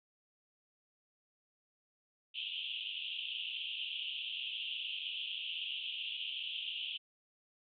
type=band-pass noise; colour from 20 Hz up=pink; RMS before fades=-41 dBFS; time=2.34-6.98 s; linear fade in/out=20 ms; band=2700 to 3400 Hz; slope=96 dB/octave; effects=none